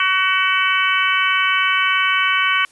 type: harmonic tone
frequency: 376.8 Hz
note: F#4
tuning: 32 cents sharp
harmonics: 3 / 4 / 5 / 6 / 7 / 8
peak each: -20 / -20 / -26 / -20 / -25 / -22 dBFS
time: 0-2.65 s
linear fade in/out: 2 ms
effects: white hiss -52 dBFS RMS until 2.71 s + resampled to 24000 Hz